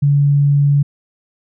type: tone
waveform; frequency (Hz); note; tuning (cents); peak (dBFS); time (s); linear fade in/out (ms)
sine; 142.8; D3; -48; -9; 0.02-0.83; 10
effects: none